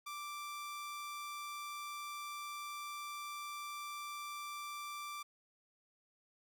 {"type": "tone", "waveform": "sawtooth", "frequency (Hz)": 1174.7, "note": "D6", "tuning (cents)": 0, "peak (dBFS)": -39, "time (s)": [0.06, 5.23], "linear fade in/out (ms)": 10, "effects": []}